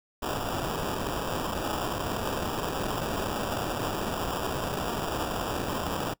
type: noise with sample-and-hold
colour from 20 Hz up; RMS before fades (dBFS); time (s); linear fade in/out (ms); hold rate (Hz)
blue; -31; 0.22-6.14; 10; 2100
effects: noise-tail reverb RT60 0.1 s tail -22 dB re dry